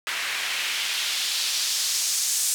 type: noise with band-pass filter sweep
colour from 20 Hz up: white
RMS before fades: -26 dBFS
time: 0.07-2.54 s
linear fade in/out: 0 ms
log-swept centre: 1900 to 7500 Hz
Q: 1.4
effects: none